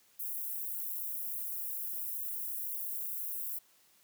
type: high-pass noise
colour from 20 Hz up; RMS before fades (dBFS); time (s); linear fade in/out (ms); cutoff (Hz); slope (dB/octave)
white; -38; 0.19-3.59; 10; 12000; 24
effects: white hiss -66 dBFS RMS until 4.03 s + high-pass 100 Hz 12 dB/octave